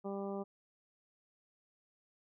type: harmonic tone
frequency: 197.9 Hz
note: G3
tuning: 17 cents sharp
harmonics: 1 / 2 / 3 / 4 / 5 / 6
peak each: -41 / -41 / -45 / -48 / -53 / -53 dBFS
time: 0.04-0.44 s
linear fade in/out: 20 ms
effects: none

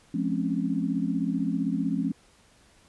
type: chord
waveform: sine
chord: Db major seventh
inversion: first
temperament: equal with one note detuned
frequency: 174.61 / 211.8 / 261.6 / 277.2 Hz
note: F3 / Ab3 / C4 / Db4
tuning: 0 / +34 / 0 / 0 cents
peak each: -30 dBFS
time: 0.14-2.12 s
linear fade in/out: 5 ms
effects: pink hiss -59 dBFS RMS until 2.88 s + resampled to 24000 Hz

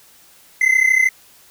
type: tone pair together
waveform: triangle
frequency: 2038 / 2071 Hz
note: C7 / C7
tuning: -46 / -18 cents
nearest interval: unison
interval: 28 cents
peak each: -13 dBFS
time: 0.61-1.09 s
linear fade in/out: 5 ms
effects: white hiss -49 dBFS RMS until 1.5 s

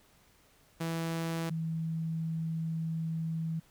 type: tone pair in turn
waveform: sawtooth / sine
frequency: 164.81 / 162.17 Hz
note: E3 / E3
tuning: 0 / -28 cents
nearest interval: unison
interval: 28 cents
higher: first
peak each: -28 / -31 dBFS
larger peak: first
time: 0.8-1.5 / 1.5-3.6 s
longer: second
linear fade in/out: 10 ms
effects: pink hiss -64 dBFS RMS until 3.7 s

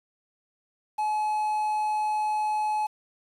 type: tone with quantisation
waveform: triangle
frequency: 852 Hz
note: G#5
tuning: 44 cents sharp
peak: -22 dBFS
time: 0.98-2.87 s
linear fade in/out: 10 ms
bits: 8
effects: resampled to 32000 Hz

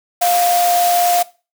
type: tone in noise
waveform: sine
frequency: 704 Hz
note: F5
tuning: 14 cents sharp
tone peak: -12 dBFS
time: 0.21-1.23 s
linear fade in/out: 10 ms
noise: white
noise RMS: -21 dBFS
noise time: 0.21-1.23 s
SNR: +6 dB
effects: noise-tail reverb RT60 0.3 s tail -18 dB re dry + high-pass 400 Hz 12 dB/octave

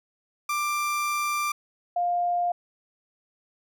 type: tone pair in turn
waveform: 30% pulse / sine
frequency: 1183 / 703.4 Hz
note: D6 / F5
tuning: +12 / +12 cents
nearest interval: major sixth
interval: 900 cents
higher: first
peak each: -22 dBFS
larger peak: neither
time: 0.49-1.52 / 1.96-2.52 s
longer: first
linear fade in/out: 5 ms
effects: none

